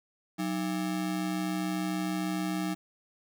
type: ring-modulated tone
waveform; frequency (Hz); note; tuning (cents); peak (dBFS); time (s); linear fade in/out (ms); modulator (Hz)
square; 247.6; B3; +5; -27; 0.38-2.75; 20; 63.4
effects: 9-bit